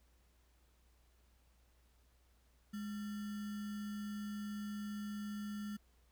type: tone with sample-and-hold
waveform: sine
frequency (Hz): 207.7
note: G#3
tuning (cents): 0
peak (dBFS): -40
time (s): 2.73-5.77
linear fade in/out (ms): 10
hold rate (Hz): 1575
effects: added 60 Hz sine -68 dBFS peak until 6.11 s + pink hiss -75 dBFS RMS until 6.11 s